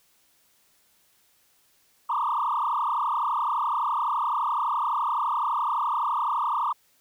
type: tone with frequency modulation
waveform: sine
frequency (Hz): 1066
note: C6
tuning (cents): +32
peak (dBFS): -22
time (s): 2.09-6.73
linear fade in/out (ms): 10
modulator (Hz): 31.8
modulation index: 5
effects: tanh soft clip ceiling -18 dBFS + white hiss -64 dBFS RMS until 7 s